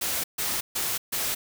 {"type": "noise bursts", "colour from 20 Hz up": "white", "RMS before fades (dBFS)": -28, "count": 4, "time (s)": [0.01, 1.35], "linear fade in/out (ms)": 10, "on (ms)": 230, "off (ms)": 140, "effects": []}